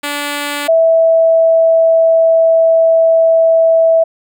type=tone pair in turn; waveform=5% pulse / sine; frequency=289.5 / 654.8 Hz; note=D4 / E5; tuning=-25 / -12 cents; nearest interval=octave + major second; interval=1413 cents; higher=second; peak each=-6 dBFS; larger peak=neither; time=0.03-0.68 / 0.68-4.04 s; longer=second; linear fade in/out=10 ms; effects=none